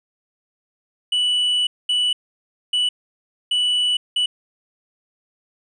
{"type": "tone bursts at uneven times", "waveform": "triangle", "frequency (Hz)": 2960, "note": "F#7", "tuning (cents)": 0, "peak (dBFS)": -15, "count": 5, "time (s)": [[1.12, 1.67], [1.89, 2.13], [2.73, 2.89], [3.51, 3.97], [4.16, 4.26]], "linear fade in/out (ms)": 5, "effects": ["resampled to 24000 Hz"]}